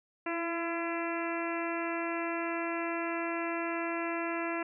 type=harmonic tone with a mistuned harmonic; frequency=337.7 Hz; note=E4; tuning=42 cents sharp; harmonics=1 / 2 / 3 / 4 / 5 / 6 / 7 / 8; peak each=-35 / -38 / -40 / -41 / -42 / -43 / -43 / -44 dBFS; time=0.26-4.63 s; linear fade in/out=5 ms; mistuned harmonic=1; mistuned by=-22 cents; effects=none